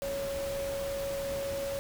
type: tone in noise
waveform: sine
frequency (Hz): 554.4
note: C#5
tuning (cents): 0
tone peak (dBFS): -32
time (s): 0.02-1.79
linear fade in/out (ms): 0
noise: pink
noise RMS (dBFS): -41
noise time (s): 0.02-1.79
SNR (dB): +6
effects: none